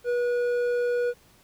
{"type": "tone with hard clipping", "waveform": "sine", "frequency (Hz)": 484.9, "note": "B4", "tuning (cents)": -32, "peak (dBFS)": -24, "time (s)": [0.04, 1.14], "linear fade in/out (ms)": 50, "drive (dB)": 6, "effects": ["pink hiss -58 dBFS RMS until 1.43 s"]}